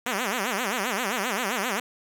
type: tone with vibrato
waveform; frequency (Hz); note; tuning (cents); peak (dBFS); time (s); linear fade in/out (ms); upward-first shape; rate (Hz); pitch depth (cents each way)
5% pulse; 221.4; A3; +11; -14; 0.06-1.8; 5; sine; 7.6; 260
effects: none